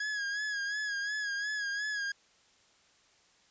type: tone with vibrato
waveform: 45% pulse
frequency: 1661.2 Hz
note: G#6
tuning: in tune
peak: -32 dBFS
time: 0-2.12 s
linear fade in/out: 5 ms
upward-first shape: sine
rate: 2.8 Hz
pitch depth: 53 cents each way
effects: white hiss -65 dBFS RMS until 3.5 s + resampled to 16000 Hz